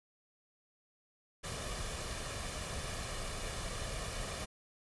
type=noise with comb filter; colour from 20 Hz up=pink; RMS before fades=-40 dBFS; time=1.43-4.46 s; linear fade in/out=20 ms; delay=1.7 ms; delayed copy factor=+0.5; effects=resampled to 24000 Hz